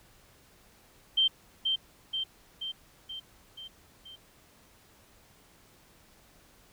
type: tone with echo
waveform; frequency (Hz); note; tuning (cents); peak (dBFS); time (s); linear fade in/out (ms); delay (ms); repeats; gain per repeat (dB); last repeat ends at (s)
sine; 3136; G7; 0; -21; 1.17-1.28; 10; 480; 6; -4; 4.16
effects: pink hiss -60 dBFS RMS until 6.72 s